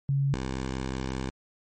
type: tone pair in turn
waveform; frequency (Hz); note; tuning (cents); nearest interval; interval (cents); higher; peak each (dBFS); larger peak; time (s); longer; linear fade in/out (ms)
sine / 10% pulse; 138.59 / 65.41; C#3 / C2; 0 / 0; octave + minor second; 1300; first; -22 / -22; neither; 0.09-0.34 / 0.34-1.3; second; 0
effects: MP3 32 kbps